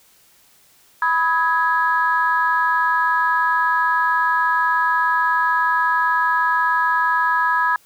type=chord; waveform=sine; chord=G# minor; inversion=first; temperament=equal with one note detuned; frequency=987.8 / 1271.4 / 1661.2 Hz; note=B5 / D#6 / G#6; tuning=0 / +37 / 0 cents; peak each=-18 / -21 / -19 dBFS; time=1.02-7.76 s; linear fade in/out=2 ms; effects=tanh soft clip ceiling -6 dBFS + white hiss -54 dBFS RMS until 7.85 s